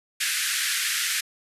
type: band-pass noise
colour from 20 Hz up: pink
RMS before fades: -26 dBFS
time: 0.2-1.21 s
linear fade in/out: 10 ms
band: 1500 to 13000 Hz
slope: 48 dB/octave
effects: resampled to 32000 Hz